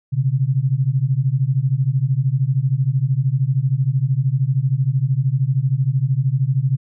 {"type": "beating tone pair", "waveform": "sine", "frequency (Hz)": [126.5, 139.5], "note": ["B2", "C#3"], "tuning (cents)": [42, 11], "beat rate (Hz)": 13, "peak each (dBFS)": -18, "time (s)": [0.12, 6.77], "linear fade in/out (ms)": 20, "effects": []}